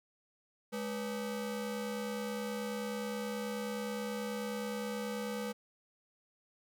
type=ring-modulated tone; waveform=40% pulse; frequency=349.4 Hz; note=F4; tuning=1 cent sharp; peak=-32 dBFS; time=0.72-5.53 s; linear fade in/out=20 ms; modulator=140 Hz; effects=none